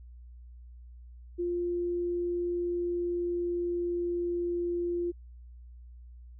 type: tone with pitch glide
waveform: sine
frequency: 349.6 to 347.6 Hz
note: F4 to F4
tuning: +2 to -8 cents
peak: -28 dBFS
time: 1.38-5.12 s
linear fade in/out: 20 ms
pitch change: -10 cents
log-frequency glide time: 2.41-4.76 s
effects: added 60 Hz sine -46 dBFS peak until 6.39 s